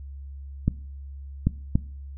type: clicks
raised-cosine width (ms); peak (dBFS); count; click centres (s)
5; -7; 3; 0.68 / 1.47 / 1.755
effects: noise-tail reverb RT60 0.5 s tail -21 dB re dry + added 69 Hz sine -36 dBFS peak until 2.17 s